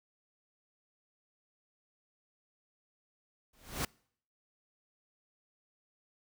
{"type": "noise with exponential growth", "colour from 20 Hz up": "pink", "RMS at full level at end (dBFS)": -30, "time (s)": [3.53, 3.85], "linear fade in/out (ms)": 5, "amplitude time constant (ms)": 68, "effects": ["noise-tail reverb RT60 0.6 s tail -26 dB re dry"]}